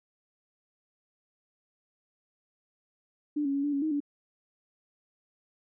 sine tone with pitch steps, 295.5 / 277.5 / 279.9 / 290.7 / 279.3 / 312.8 / 287.8 Hz, D4 / C#4 / C#4 / D4 / C#4 / D#4 / D4, +11 / +2 / +17 / -18 / +13 / +9 / -35 cents, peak -26 dBFS, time 3.36-4.004 s, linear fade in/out 10 ms, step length 92 ms, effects none

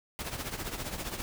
pink noise with tremolo, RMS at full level -34 dBFS, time 0.19-1.22 s, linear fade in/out 0 ms, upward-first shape triangle, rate 15 Hz, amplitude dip 75%, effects none

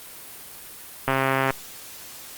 click train, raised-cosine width 0.5 ms, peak -6 dBFS, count 58, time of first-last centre 1.08-1.505 s, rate 134 Hz, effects white hiss -41 dBFS RMS until 2.37 s + Opus 32 kbps

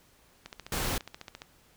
click train, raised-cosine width 0.2 ms, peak -24 dBFS, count 15, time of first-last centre 0.46-1.419 s, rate 14.6 Hz
pink noise, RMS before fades -31 dBFS, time 0.72-0.98 s, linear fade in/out 2 ms
effects pink hiss -62 dBFS RMS until 1.76 s

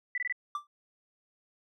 sine tone bursts, 1978 Hz, B6, 2 cents sharp, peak -29 dBFS, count 4, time 0.15-0.325 s, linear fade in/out 2 ms, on 28 ms, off 21 ms
triangle tone with exponential decay, 1174.7 Hz, D6, in tune, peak -26 dBFS, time 0.55-0.67 s, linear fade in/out 2 ms, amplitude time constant 24 ms
effects none

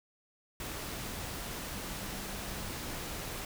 sine tone in noise, 196 Hz, G3, in tune, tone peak -47 dBFS, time 1.75-2.69 s, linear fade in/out 2 ms, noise pink, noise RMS -40 dBFS, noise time 0.6-3.45 s, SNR -10 dB, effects none

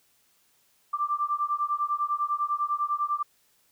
sine beating tone pair, 1174.7 / 1184.7 Hz, D6 / D6, 0 / +15 cents, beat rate 10 Hz, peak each -28 dBFS, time 0.93-3.23 s, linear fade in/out 10 ms, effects white hiss -66 dBFS RMS until 3.71 s

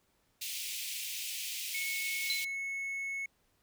pink high-pass noise, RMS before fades -39 dBFS, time 0.41-2.45 s, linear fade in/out 10 ms, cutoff 2300 Hz, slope 48 dB/octave
triangle tone, 2197 Hz, C#7, 16 cents flat, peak -33 dBFS, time 1.74-3.26 s, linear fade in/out 5 ms
sine tone with exponential decay, 4055 Hz, B7, 45 cents sharp, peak -28 dBFS, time 2.3-2.55 s, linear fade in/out 0 ms, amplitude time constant 53 ms
effects pink hiss -73 dBFS RMS until 3.62 s

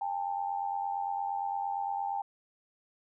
sine tone pair together, 802 / 890.7 Hz, G5 / A5, +39 / +21 cents, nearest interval major second, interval 182 cents, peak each -32 / -36 dBFS, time 0.01-2.22 s, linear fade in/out 5 ms, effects none

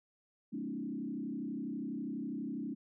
sine tone with frequency modulation, 254 Hz, B3, 49 cents sharp, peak -36 dBFS, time 0.52-2.75 s, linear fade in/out 20 ms, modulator 32.2 Hz, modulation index 1.8, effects none

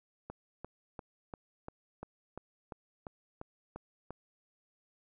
click train, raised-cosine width 1 ms, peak -28 dBFS, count 12, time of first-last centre 0.3-4.106 s, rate 2.89 Hz, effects none

